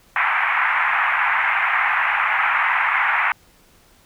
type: band-pass noise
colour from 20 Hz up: white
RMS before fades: -19 dBFS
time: 0.16-3.32 s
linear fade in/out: 2 ms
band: 800 to 2300 Hz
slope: 48 dB/octave
effects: pink hiss -54 dBFS RMS until 4.05 s